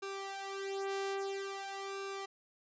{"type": "tone with flanger", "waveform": "sawtooth", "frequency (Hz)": 392, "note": "G4", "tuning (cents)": 0, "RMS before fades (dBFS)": -40, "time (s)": [0.02, 2.26], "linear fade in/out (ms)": 10, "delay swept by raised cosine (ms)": [0.77, 2.57], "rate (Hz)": 0.5, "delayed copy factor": 0.85, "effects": ["resampled to 16000 Hz"]}